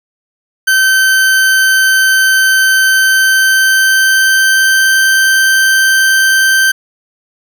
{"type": "tone with pitch glide", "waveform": "40% pulse", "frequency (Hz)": [1544, 1557.4], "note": ["G6", "G6"], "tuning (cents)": [-27, -12], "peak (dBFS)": -6, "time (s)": [0.67, 6.72], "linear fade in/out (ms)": 10, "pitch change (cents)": 15, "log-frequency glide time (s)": [2.89, 4.93], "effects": ["8-bit"]}